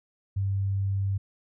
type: tone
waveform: sine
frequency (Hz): 98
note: G2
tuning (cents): 0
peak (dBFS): -24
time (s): 0.36-1.18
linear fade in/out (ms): 10
effects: none